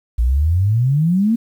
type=exponential sweep; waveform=sine; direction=up; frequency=55.8 to 237.5 Hz; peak=-12 dBFS; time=0.18-1.36 s; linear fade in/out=10 ms; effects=8-bit